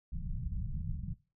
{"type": "low-pass noise", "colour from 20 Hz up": "pink", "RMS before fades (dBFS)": -37, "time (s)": [0.12, 1.14], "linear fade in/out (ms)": 10, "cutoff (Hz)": 180, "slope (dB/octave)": 48, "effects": ["noise-tail reverb RT60 0.3 s tail -18 dB re dry"]}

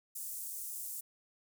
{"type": "high-pass noise", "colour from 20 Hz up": "pink", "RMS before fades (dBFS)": -42, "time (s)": [0.15, 1.01], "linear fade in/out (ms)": 10, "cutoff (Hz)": 8100, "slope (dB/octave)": 24, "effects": []}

